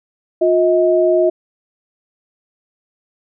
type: tone pair together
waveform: sine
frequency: 356.8 / 635 Hz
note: F4 / D#5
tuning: +37 / +35 cents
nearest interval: minor seventh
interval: 998 cents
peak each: -13 dBFS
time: 0.41-1.3 s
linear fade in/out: 10 ms
effects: none

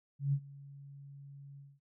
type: tone with ADSR envelope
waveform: sine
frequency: 140.1 Hz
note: C#3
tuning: 19 cents sharp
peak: -26 dBFS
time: 0.19-1.8 s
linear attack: 140 ms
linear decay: 65 ms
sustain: -22 dB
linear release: 220 ms
effects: none

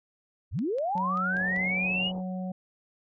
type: linear sweep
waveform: sine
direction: up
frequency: 51.91 to 2960 Hz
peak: -26 dBFS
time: 0.51-2.12 s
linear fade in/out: 50 ms
type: click train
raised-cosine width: 0.2 ms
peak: -32 dBFS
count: 6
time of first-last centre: 0.59-1.563 s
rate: 5.14 Hz
type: harmonic tone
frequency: 185 Hz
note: F#3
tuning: in tune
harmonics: 1 / 3 / 4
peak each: -31 / -41 / -43 dBFS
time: 0.95-2.52 s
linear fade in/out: 5 ms
type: low-pass noise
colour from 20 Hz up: white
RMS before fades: -44 dBFS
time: 1.31-2.23 s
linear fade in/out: 50 ms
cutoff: 890 Hz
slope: 48 dB/octave
effects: none

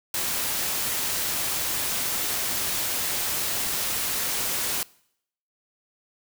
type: noise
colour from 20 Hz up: white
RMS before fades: -27 dBFS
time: 0.14-4.83 s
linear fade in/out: 2 ms
effects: noise-tail reverb RT60 0.7 s tail -23 dB re dry

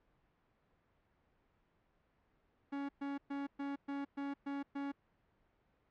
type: tone bursts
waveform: 45% pulse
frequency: 280.1 Hz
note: C#4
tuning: 18 cents sharp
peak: -38 dBFS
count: 8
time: 2.72-4.92 s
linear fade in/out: 10 ms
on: 170 ms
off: 120 ms
effects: pink hiss -75 dBFS RMS until 5.9 s + low-pass 2000 Hz 12 dB/octave

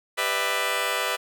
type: chord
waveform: 10% pulse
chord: E minor seventh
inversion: first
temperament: just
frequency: 395.6 / 494.4 / 593.3 / 659.3 Hz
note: G4 / B4 / D5 / E5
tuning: +16 / +2 / +18 / 0 cents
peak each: -25 / -20 / -22 / -21 dBFS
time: 0.17-1.17 s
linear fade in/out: 20 ms
effects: none

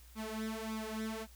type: tone with flanger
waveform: sawtooth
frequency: 219.8 Hz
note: A3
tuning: 2 cents flat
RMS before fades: -40 dBFS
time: 0.15-1.27 s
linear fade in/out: 50 ms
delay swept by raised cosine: 0.82 to 4.02 ms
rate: 1.7 Hz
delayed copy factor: +0.8
effects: added 60 Hz sine -55 dBFS peak until 1.35 s + white hiss -62 dBFS RMS until 1.35 s

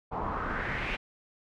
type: noise with low-pass filter sweep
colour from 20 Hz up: pink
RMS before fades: -33 dBFS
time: 0.11-0.97 s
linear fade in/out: 20 ms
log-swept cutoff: 880 to 2600 Hz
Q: 3.7
effects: none

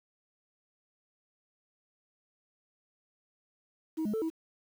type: tone with pitch steps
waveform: sine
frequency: 318.1 / 210.3 / 442 / 322.8 Hz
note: D#4 / G#3 / A4 / E4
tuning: +38 / +22 / +8 / -36 cents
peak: -27 dBFS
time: 3.97-4.302 s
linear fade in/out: 20 ms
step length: 83 ms
effects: tanh soft clip ceiling -28 dBFS + 9-bit

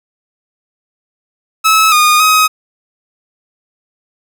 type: tone with pitch steps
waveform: sawtooth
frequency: 1296 / 1225 / 1264 Hz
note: E6 / D#6 / D#6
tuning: -30 / -27 / +27 cents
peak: -3 dBFS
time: 1.64-2.48 s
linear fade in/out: 20 ms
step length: 280 ms
effects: none

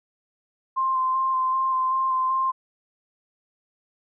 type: tone with vibrato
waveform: sine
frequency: 1046.5 Hz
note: C6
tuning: in tune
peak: -20 dBFS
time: 0.76-2.52 s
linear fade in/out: 20 ms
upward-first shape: square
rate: 2.6 Hz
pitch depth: 13 cents each way
effects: none

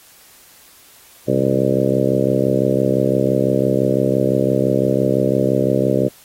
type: harmonic tone with a mistuned harmonic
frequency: 65.9 Hz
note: C2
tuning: 13 cents sharp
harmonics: 2 / 3 / 4 / 5 / 6 / 7 / 8 / 9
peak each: -22 / -22 / -22 / -22 / -22 / -22 / -22 / -22 dBFS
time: 1.27-6.09 s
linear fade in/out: 20 ms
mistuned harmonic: 2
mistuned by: -69 cents
effects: white hiss -47 dBFS RMS until 6.24 s + AAC 48 kbps

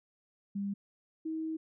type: tone pair in turn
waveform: sine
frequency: 199.9 / 318.9 Hz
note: G3 / D#4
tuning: +34 / +43 cents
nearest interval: minor sixth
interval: 809 cents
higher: second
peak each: -32 / -33 dBFS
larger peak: first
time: 0.55-0.74 / 1.25-1.57 s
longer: second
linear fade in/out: 10 ms
effects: none

